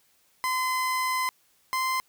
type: tone pair in turn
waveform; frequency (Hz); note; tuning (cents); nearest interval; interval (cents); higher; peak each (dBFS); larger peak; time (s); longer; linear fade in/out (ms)
30% pulse; 1025 / 1038.1; C6 / C6; -36 / -14; unison; 22; second; -22; neither; 0.44-1.29 / 1.73-2; first; 0
effects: white hiss -65 dBFS RMS until 2.08 s